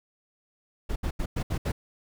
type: noise bursts at uneven times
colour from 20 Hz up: brown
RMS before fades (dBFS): -28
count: 6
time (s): 0.89-0.96 / 1.03-1.11 / 1.19-1.26 / 1.36-1.43 / 1.5-1.58 / 1.65-1.72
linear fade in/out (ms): 10
effects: none